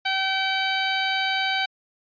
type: tone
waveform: 10% pulse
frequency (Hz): 768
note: G5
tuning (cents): -36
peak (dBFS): -13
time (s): 0.05-1.66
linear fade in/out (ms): 10
effects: resampled to 11025 Hz